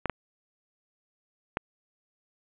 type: clicks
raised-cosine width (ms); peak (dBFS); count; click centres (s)
0.5; -12; 3; 0.057 / 0.097 / 1.571
effects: resampled to 8000 Hz + 9-bit